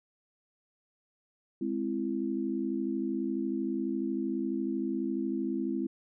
sine chord, Ab augmented, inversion none, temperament equal with one note detuned, 207.7 / 261.6 / 333.8 Hz, Ab3 / C4 / E4, 0 / 0 / +22 cents, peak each -35 / -33 / -33 dBFS, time 1.61-5.87 s, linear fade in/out 5 ms, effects none

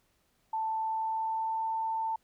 sine tone with pitch glide, 884 to 892.7 Hz, A5 to A5, +8 to +25 cents, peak -29 dBFS, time 0.53-2.16 s, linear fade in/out 5 ms, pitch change +17 cents, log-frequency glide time 0.79-1.7 s, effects pink hiss -72 dBFS RMS until 2.23 s

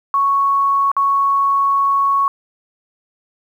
sine tone with dropouts, 1108.7 Hz, C#6, in tune, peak -12 dBFS, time 0.14-2.28 s, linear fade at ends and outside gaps 1 ms, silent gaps 0.916-0.966 s, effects 8-bit

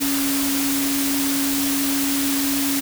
sine tone in noise, 277.2 Hz, C#4, in tune, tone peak -21 dBFS, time 0-2.81 s, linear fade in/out 20 ms, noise white, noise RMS -24 dBFS, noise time 0-2.81 s, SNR 0 dB, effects none

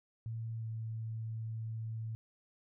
sine tone with pitch glide, 113.4 to 111.84 Hz, A#2 to A2, -47 to +29 cents, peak -37 dBFS, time 0.26-2.15 s, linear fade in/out 0 ms, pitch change -24 cents, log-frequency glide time 0.58-0.64 s, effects none

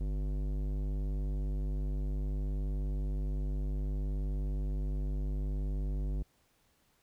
sine tone with tanh clipping, 49.68 Hz, G1, 24 cents sharp, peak -33 dBFS, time 0-6.23 s, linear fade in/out 10 ms, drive 16 dB, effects pink hiss -71 dBFS RMS until 7.02 s

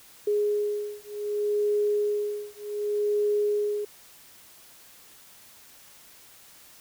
sine beating tone pair, 415.3 / 415.96 Hz, G#4 / G#4, 0 / +3 cents, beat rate 0.66 Hz, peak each -27 dBFS, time 0.27-3.85 s, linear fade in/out 5 ms, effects white hiss -52 dBFS RMS until 6.8 s

